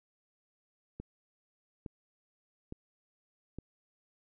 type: click train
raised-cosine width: 3 ms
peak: -28 dBFS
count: 4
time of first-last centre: 1-3.586 s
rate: 1.16 Hz
effects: none